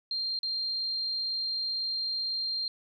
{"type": "tone with dropouts", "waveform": "sine", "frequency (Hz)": 4186, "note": "C8", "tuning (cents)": 0, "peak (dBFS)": -29, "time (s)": [0.11, 2.68], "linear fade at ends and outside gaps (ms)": 2, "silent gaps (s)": [0.39, 0.431], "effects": []}